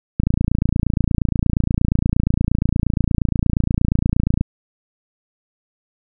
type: click train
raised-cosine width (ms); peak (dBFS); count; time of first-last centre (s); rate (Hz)
5; -4; 121; 0.2-4.411; 28.5
effects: none